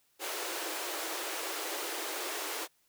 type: high-pass noise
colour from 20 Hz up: pink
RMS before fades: -37 dBFS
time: 0.19-2.68 s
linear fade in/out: 50 ms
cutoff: 310 Hz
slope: 96 dB/octave
effects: white hiss -71 dBFS RMS until 2.88 s